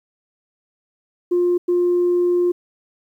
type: tone bursts at uneven times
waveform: sine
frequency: 353.3 Hz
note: F4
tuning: 20 cents sharp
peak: -13 dBFS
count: 2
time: 1.31-1.58 / 1.68-2.52 s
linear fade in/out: 10 ms
effects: tanh soft clip ceiling -11 dBFS + 9-bit